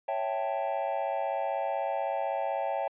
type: chord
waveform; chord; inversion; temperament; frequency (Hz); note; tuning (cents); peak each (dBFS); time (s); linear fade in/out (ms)
triangle; A dominant seventh; first; equal; 554.4 / 659.3 / 784 / 880; C#5 / E5 / G5 / A5; 0 / 0 / 0 / 0; -32 / -32 / -31 / -34; 0.08-2.88; 5
effects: resampled to 8000 Hz